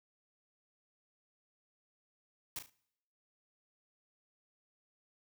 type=noise with echo; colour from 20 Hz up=white; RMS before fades=-40 dBFS; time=2.56-2.59 s; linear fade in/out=2 ms; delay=36 ms; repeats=3; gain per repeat=-9 dB; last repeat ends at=2.698 s; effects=noise-tail reverb RT60 0.8 s tail -24 dB re dry